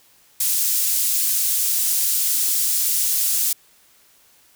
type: high-pass noise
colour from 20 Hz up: pink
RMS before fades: -20 dBFS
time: 0.4-3.53 s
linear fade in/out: 5 ms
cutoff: 8200 Hz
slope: 12 dB/octave
effects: white hiss -55 dBFS RMS until 4.55 s